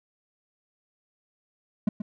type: tone with echo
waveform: triangle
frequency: 210 Hz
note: G#3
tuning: 19 cents sharp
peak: -17 dBFS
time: 1.87-1.89 s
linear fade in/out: 5 ms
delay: 130 ms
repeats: 1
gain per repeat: -9 dB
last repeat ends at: 2.02 s
effects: none